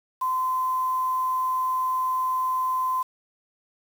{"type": "tone with quantisation", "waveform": "sine", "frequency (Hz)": 1028, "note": "C6", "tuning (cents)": -31, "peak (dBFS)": -22, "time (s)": [0.21, 3.03], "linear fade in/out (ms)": 10, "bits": 7, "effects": []}